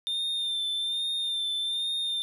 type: tone with vibrato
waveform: triangle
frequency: 3600 Hz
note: A7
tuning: 39 cents sharp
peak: -26 dBFS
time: 0.07-2.22 s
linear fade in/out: 0 ms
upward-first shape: sine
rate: 1.2 Hz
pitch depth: 34 cents each way
effects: none